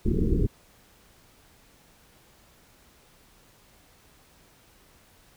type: low-pass noise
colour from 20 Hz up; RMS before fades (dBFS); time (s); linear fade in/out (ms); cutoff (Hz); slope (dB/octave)
pink; -23; 0.05-0.47; 10; 450; 96
effects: pink hiss -58 dBFS RMS until 5.36 s